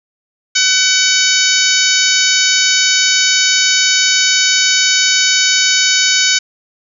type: harmonic tone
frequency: 754 Hz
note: F#5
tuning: 32 cents sharp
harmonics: 2 / 3 / 4 / 5 / 6 / 7 / 8 / 9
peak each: -18 / -18 / -18 / -18 / -18 / -18 / -18 / -18 dBFS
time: 0.55-6.39 s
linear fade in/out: 10 ms
effects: none